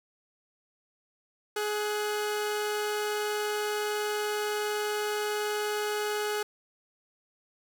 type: tone pair together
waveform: sawtooth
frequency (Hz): 419.8 / 1480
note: G#4 / F#6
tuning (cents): +19 / 0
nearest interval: octave + minor seventh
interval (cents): 2181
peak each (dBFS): -25 / -34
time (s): 1.56-6.43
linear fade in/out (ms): 5
effects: none